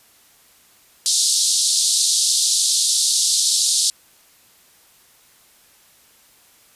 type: band-pass noise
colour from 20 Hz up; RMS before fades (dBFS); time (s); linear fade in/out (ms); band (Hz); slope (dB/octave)
pink; -18; 1.06-3.9; 0; 3800 to 10000; 48
effects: white hiss -53 dBFS RMS until 6.75 s + resampled to 32000 Hz